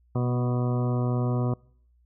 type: harmonic tone with a mistuned harmonic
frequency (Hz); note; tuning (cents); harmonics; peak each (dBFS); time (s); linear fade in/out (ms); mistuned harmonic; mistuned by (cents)
123.47; B2; 0; 1 / 2 / 3 / 4 / 5 / 6 / 8 / 9 / 10; -24 / -30 / -34 / -36 / -38 / -40 / -42 / -43 / -44; 0.15-1.54; 5; 2; -15
effects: noise-tail reverb RT60 0.6 s tail -26 dB re dry + added 60 Hz sine -59 dBFS peak until 2.05 s